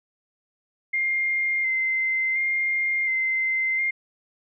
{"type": "tone with vibrato", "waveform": "sine", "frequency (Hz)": 2095, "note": "C7", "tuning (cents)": 2, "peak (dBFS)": -21, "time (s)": [0.93, 3.91], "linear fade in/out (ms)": 10, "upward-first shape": "square", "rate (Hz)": 0.7, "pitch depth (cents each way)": 17, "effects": []}